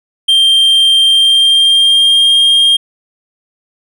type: tone with pitch glide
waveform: triangle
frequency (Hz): 3171 to 3217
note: G7 to G7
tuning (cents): +19 to +44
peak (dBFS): -4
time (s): 0.28-2.77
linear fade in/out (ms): 10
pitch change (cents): +25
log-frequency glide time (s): 1.06-2.36
effects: none